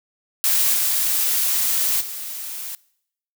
blue noise with level steps, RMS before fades -18 / -20 / -31 dBFS, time 0.44-2.75 s, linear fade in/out 0 ms, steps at 0.73 / 2 s, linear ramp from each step 20 ms, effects noise-tail reverb RT60 0.7 s tail -22 dB re dry

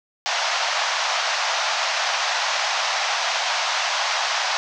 pink band-pass noise, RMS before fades -23 dBFS, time 0.26-4.57 s, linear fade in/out 0 ms, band 640 to 6300 Hz, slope 48 dB/octave, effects none

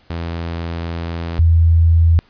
sawtooth / sine tone pair in turn, 84 / 82.7 Hz, E2 / E2, +33 / +6 cents, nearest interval unison, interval 27 cents, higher first, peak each -18 / -8 dBFS, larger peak second, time 0.1-1.39 / 1.39-2.19 s, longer first, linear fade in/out 0 ms, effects pink hiss -53 dBFS RMS until 2.29 s + resampled to 11025 Hz

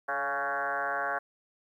sine tone with frequency modulation, 1115 Hz, C#6, 10 cents sharp, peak -28 dBFS, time 0.08-1.19 s, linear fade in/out 10 ms, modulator 138 Hz, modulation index 4.1, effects 11-bit

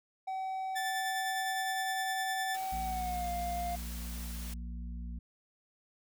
triangle tone with pitch glide, 761 to 701.9 Hz, F#5 to F5, +48 to +9 cents, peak -32 dBFS, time 0.27-3.76 s, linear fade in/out 10 ms, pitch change -139 cents, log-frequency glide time 2.81-3.31 s
sawtooth tone with tremolo, 1760 Hz, A6, in tune, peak -30 dBFS, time 0.75-2.57 s, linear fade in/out 20 ms, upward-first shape sine, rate 9.8 Hz, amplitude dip 35%
white noise, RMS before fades -47 dBFS, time 2.54-4.54 s, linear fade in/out 5 ms
harmonic tone, 59 Hz, A#1, 22 cents sharp, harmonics 1 / 3 / 4, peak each -38 / -48 / -50 dBFS, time 2.72-5.19 s, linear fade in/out 5 ms
effects none

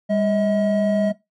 triangle tone pair together, 200.9 / 637.8 Hz, G3 / D#5, +43 / +43 cents, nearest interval octave + minor sixth, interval 2000 cents, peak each -18 dBFS, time 0.09-1.12 s, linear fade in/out 20 ms, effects noise-tail reverb RT60 0.2 s tail -18 dB re dry + AAC 32 kbps

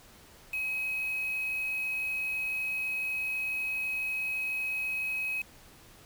sine tone with quantisation, 2546 Hz, D#7, 39 cents sharp, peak -30 dBFS, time 0.53-5.42 s, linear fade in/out 5 ms, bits 7, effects pink hiss -55 dBFS RMS until 6.05 s

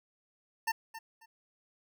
25% pulse tone with echo, 901 Hz, A5, 41 cents sharp, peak -25 dBFS, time 0.67-0.72 s, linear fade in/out 10 ms, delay 270 ms, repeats 2, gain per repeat -13 dB, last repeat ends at 1.26 s, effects none

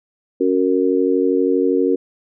sine chord, F# major, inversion second, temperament just, 277.5 / 370 / 462.5 Hz, C#4 / F#4 / A#4, +2 / 0 / -14 cents, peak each -18 dBFS, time 0.4-1.96 s, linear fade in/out 10 ms, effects none

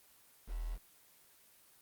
sine tone with quantisation, 40.43 Hz, E1, 33 cents flat, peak -36 dBFS, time 0.47-0.79 s, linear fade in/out 50 ms, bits 9, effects white hiss -64 dBFS RMS until 1.81 s + Opus 24 kbps

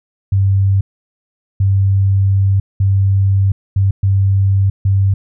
sine tone bursts at uneven times, 97.6 Hz, G2, 7 cents flat, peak -9 dBFS, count 6, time 0.32-0.81 / 1.6-2.6 / 2.8-3.52 / 3.76-3.91 / 4.03-4.7 / 4.85-5.14 s, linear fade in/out 5 ms, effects none

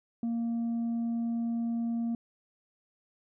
sine tone with tanh clipping, 232.4 Hz, A#3, 5 cents flat, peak -29 dBFS, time 0.23-2.15 s, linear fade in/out 2 ms, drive 2 dB, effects none

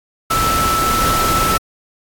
sine tone in noise, 1318.5 Hz, E6, in tune, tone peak -15 dBFS, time 0.3-1.58 s, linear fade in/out 10 ms, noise pink, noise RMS -19 dBFS, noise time 0.3-1.58 s, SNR +1 dB, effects AAC 64 kbps

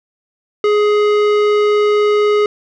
sine tone with tanh clipping, 418 Hz, G#4, 11 cents sharp, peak -12 dBFS, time 0.64-2.46 s, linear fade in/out 2 ms, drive 16 dB, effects none

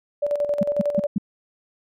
sine tone with tremolo, 581 Hz, D5, 19 cents flat, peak -18 dBFS, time 0.22-1.07 s, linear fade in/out 10 ms, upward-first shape square, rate 11 Hz, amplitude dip 60%
sine tone bursts, 202 Hz, G#3, 48 cents flat, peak -17 dBFS, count 4, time 0.61-1.182 s, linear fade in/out 5 ms, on 23 ms, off 160 ms
effects none

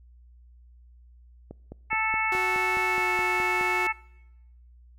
click train, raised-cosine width 2 ms, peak -26 dBFS, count 11, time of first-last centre 1.51-3.611 s, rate 4.76 Hz
harmonic tone, 440 Hz, A4, in tune, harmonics 2 / 3 / 4 / 5 / 6, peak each -29 / -32 / -34 / -26 / -34 dBFS, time 1.9-3.93 s, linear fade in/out 20 ms
sawtooth tone with pitch glide, 370 to 363.4 Hz, F#4 to F#4, 0 to -31 cents, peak -27 dBFS, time 2.32-3.87 s, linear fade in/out 2 ms, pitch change -31 cents, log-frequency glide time 2.85-3.09 s
effects noise-tail reverb RT60 0.9 s tail -24 dB re dry + added 60 Hz sine -50 dBFS peak until 4.98 s

